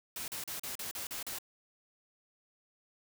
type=noise bursts; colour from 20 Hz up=white; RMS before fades=-40 dBFS; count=8; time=0.16-1.386 s; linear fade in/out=2 ms; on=120 ms; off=38 ms; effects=none